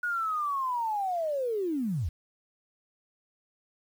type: linear sweep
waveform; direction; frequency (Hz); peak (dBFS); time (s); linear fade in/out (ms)
sine; down; 1461 to 65.41; -27; 0.03-2.09; 5
effects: 9-bit